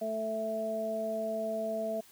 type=harmonic tone; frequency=220 Hz; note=A3; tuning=in tune; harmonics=1 / 2 / 3; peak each=-39 / -40 / -32 dBFS; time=0.01-2.01 s; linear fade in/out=10 ms; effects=white hiss -58 dBFS RMS until 2.11 s + high-pass 60 Hz 12 dB/octave